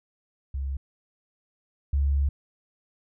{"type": "tone pair in turn", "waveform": "sine", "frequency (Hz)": [68, 70.03], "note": ["C#2", "C#2"], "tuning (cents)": [-33, 18], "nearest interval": "minor second", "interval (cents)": 51, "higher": "second", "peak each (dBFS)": [-27, -20], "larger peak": "second", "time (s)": [[0.54, 0.77], [1.93, 2.29]], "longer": "second", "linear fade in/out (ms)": 5, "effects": []}